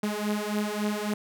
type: beating tone pair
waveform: sawtooth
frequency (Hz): 207.7 / 211.3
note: G#3 / G#3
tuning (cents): 0 / +30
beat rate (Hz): 3.6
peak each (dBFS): -26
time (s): 0.03-1.14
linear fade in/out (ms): 5
effects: none